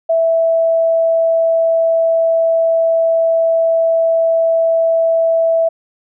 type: tone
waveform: sine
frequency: 658 Hz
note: E5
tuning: 3 cents flat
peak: -10 dBFS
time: 0.09-5.69 s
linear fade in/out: 10 ms
effects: none